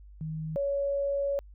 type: tone pair in turn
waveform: sine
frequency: 157.3 / 560.6 Hz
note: D#3 / C#5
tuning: +19 / +19 cents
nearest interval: octave + minor seventh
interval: 2200 cents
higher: second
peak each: -32 / -26 dBFS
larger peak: second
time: 0.21-0.56 / 0.56-1.39 s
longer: second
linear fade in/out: 0 ms
effects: added 50 Hz sine -47 dBFS peak until 1.54 s